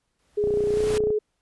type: noise with exponential growth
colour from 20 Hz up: pink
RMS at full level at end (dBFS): -30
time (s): 0.19-0.98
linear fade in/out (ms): 2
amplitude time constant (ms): 170
type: tone with pitch glide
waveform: sine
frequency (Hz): 415.3 to 425.5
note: G#4 to G#4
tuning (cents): 0 to +42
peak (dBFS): -20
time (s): 0.37-1.19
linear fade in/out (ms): 10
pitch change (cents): +42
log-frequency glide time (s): 0.71-0.81
type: click train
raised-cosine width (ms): 2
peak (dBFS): -18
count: 21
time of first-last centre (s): 0.44-1.104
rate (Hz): 30.1
effects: pink hiss -75 dBFS RMS until 1.41 s + resampled to 24000 Hz